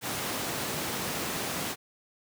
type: high-pass noise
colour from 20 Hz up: pink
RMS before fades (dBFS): -33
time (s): 0.01-1.76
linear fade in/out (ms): 50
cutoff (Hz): 150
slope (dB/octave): 12
effects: none